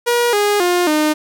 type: tone with pitch steps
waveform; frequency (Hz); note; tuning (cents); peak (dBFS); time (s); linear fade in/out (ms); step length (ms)
sawtooth; 478.9 / 412.1 / 354.6 / 305.2; A#4 / G#4 / F4 / D#4; +47 / -13 / +26 / -33; -9; 0.06-1.14; 20; 270
effects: none